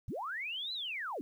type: linear two-way sweep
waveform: sine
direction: up then down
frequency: 59.5 to 4084 to 225.7 Hz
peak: -36 dBFS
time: 0.08-1.21 s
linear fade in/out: 0 ms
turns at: 0.73 s
effects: 11-bit